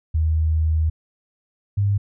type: tone pair in turn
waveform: sine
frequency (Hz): 79.1 / 100.78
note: D#2 / G2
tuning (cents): +29 / +48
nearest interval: major third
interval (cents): 419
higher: second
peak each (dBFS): -16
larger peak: neither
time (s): 0.14-0.9 / 1.77-1.98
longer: first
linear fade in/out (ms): 10
effects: none